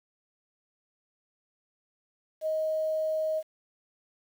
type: tone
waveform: sine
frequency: 628 Hz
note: D#5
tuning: 16 cents sharp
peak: -26 dBFS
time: 2.41-3.43 s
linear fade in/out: 50 ms
effects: 9-bit